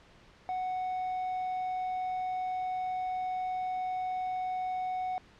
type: tone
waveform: triangle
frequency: 740 Hz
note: F#5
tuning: in tune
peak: -29 dBFS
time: 0.49-5.18 s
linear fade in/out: 0 ms
effects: pink hiss -58 dBFS RMS until 5.39 s + low-pass 4000 Hz 12 dB/octave